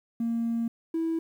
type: tone pair in turn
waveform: triangle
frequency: 231.3 / 327.1 Hz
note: A#3 / E4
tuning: -13 / -13 cents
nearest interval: tritone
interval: 600 cents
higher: second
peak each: -22 dBFS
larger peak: neither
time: 0.2-0.68 / 0.94-1.19 s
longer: first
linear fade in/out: 5 ms
effects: tanh soft clip ceiling -22 dBFS + 10-bit